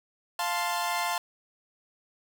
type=chord; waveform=sawtooth; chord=F major; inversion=none; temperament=equal; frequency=698.5 / 880 / 1046.5 Hz; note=F5 / A5 / C6; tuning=0 / 0 / 0 cents; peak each=-28 dBFS; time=0.39-1.18 s; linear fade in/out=2 ms; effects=none